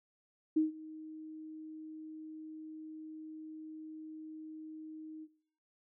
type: tone with ADSR envelope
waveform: sine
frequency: 313.1 Hz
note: D#4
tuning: 11 cents sharp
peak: -24 dBFS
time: 0.56-5.28 s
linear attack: 10 ms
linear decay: 140 ms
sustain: -20 dB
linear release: 51 ms
effects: noise-tail reverb RT60 0.6 s tail -19 dB re dry